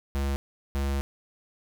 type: tone pair in turn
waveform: square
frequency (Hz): 69.3 / 69.3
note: C#2 / C#2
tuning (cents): 0 / 0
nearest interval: unison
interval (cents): 0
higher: neither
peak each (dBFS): -26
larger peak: neither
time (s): 0.15-0.36 / 0.75-1.01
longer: second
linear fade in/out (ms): 0
effects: none